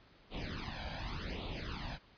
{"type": "noise with flanger", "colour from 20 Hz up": "pink", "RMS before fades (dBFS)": -41, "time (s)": [0.3, 1.99], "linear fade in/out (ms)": 50, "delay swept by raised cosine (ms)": [0.29, 1.29], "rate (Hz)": 0.87, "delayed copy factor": 0.9, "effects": ["pink hiss -63 dBFS RMS until 2.17 s", "resampled to 11025 Hz"]}